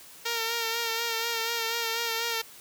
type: tone with vibrato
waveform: 5% pulse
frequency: 460 Hz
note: A#4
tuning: 23 cents flat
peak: -16 dBFS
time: 0.25-2.42 s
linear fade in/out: 10 ms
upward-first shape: sine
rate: 4.1 Hz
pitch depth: 34 cents each way
effects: white hiss -49 dBFS RMS until 2.6 s + high-pass 80 Hz 12 dB/octave